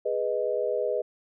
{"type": "chord", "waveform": "sine", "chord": "G# minor", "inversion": "none", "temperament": "equal", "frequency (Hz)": [415.3, 493.9, 622.3], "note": ["G#4", "B4", "D#5"], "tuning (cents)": [0, 0, 0], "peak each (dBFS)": [-30, -28, -29], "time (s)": [0.05, 1.02], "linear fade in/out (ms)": 10, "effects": []}